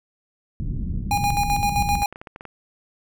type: low-pass noise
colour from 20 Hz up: pink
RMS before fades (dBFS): -26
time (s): 0.6-2.03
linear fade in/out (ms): 0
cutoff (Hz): 220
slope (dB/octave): 24
type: tone with tremolo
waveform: square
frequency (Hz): 817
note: G#5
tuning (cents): -29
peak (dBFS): -19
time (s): 1.11-2.06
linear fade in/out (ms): 2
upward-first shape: square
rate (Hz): 7.7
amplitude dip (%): 55
type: clicks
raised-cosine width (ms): 0.5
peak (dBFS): -22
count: 8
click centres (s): 2.032 / 2.126 / 2.159 / 2.215 / 2.272 / 2.361 / 2.409 / 2.453
effects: none